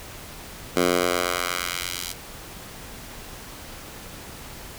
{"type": "tone with high-pass filter sweep", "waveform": "10% pulse", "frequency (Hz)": 88.6, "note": "F2", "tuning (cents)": 25, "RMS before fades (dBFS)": -25, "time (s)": [0.76, 2.13], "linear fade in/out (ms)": 10, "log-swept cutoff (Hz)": [250, 4200], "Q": 0.8, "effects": ["pink hiss -40 dBFS RMS until 4.78 s"]}